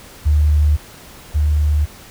sine tone pair in turn, 74.8 / 74.8 Hz, D2 / D2, +32 / +32 cents, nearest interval unison, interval 0 cents, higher neither, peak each -10 / -12 dBFS, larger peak first, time 0.25-0.77 / 1.34-1.86 s, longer neither, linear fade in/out 20 ms, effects pink hiss -40 dBFS RMS until 2.1 s

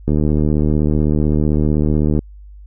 click train, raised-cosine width 3 ms, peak -4 dBFS, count 161, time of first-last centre 0.08-2.191 s, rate 75.8 Hz, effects added 50 Hz sine -35 dBFS peak until 2.66 s

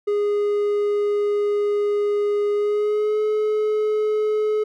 triangle tone with pitch glide, 412.2 to 427.2 Hz, G#4 to G#4, -13 to +49 cents, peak -16 dBFS, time 0.07-4.64 s, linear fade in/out 10 ms, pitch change +62 cents, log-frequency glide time 2.53-3.21 s, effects none

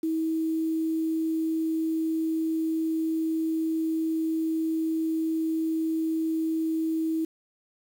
sine tone with quantisation, 321.2 Hz, E4, 45 cents flat, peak -24 dBFS, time 0.03-7.25 s, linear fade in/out 5 ms, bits 8, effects none

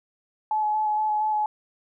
sine tone with vibrato, 854 Hz, G#5, 48 cents sharp, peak -21 dBFS, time 0.51-1.46 s, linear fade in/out 2 ms, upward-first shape square, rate 4.3 Hz, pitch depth 13 cents each way, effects none

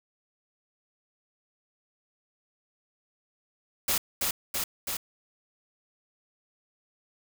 white noise with echo, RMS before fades -26 dBFS, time 3.88-3.98 s, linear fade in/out 5 ms, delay 330 ms, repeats 3, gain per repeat -2 dB, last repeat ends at 4.97 s, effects none

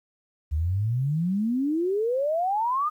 sine exponential sweep, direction up, 72.1 to 1255 Hz, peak -22 dBFS, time 0.51-2.9 s, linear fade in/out 20 ms, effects 10-bit

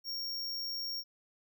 square tone, 5540 Hz, F8, 15 cents flat, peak -36 dBFS, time 0.04-1.04 s, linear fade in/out 50 ms, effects none

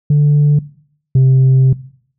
sine tone pair in turn, 146.8 / 131.66 Hz, D3 / C3, 0 / +11 cents, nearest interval major second, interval 189 cents, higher first, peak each -5 / -3 dBFS, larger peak second, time 0.1-0.59 / 1.15-1.73 s, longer second, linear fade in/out 5 ms, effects noise-tail reverb RT60 0.6 s tail -20 dB re dry + tanh soft clip ceiling -5 dBFS

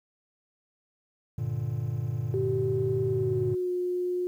triangle chord, G minor, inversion none, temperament just, 98 / 117.6 / 147 Hz, G2 / Bb2 / D3, 0 / +16 / +2 cents, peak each -33 / -28 / -32 dBFS, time 1.38-3.55 s, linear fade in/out 5 ms
sine tone with pitch glide, 384.9 to 359.1 Hz, G4 to F4, -32 to +48 cents, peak -26 dBFS, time 2.34-4.27 s, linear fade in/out 0 ms, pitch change -120 cents, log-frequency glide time 3.06-3.72 s
effects 10-bit

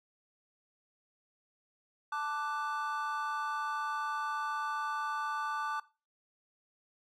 triangle chord, D major, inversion second, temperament equal with one note detuned, 880 / 1174.7 / 1489.4 Hz, A5 / D6 / F#6, 0 / 0 / +11 cents, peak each -36 / -34 / -37 dBFS, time 2.12-5.8 s, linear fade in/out 5 ms, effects noise-tail reverb RT60 0.3 s tail -18 dB re dry

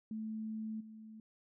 sine tone with level steps, 218.7 Hz, A3, 10 cents flat, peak -38 / -49 dBFS, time 0.11-1.2 s, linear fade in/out 2 ms, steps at 0.8 s, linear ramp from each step 10 ms, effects none

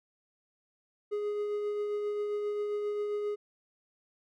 triangle tone with tremolo, 415.3 Hz, G#4, in tune, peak -27 dBFS, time 1.11-3.36 s, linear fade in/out 20 ms, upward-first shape triangle, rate 7.5 Hz, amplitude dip 30%, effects none

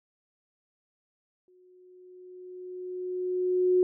sine tone with exponential growth, 364.7 Hz, F#4, 25 cents flat, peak -18 dBFS, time 1.48-3.83 s, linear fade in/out 1 ms, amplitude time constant 510 ms, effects none

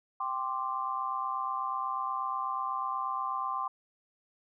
sine chord, G suspended fourth, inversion none, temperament equal, 784 / 1046.5 / 1174.7 Hz, G5 / C6 / D6, 0 / 0 / 0 cents, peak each -38 / -33 / -35 dBFS, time 0.2-3.68 s, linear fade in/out 5 ms, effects none

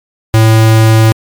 square tone, 111.1 Hz, A2, 17 cents sharp, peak -4 dBFS, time 0.34-1.12 s, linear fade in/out 0 ms, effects MP3 96 kbps

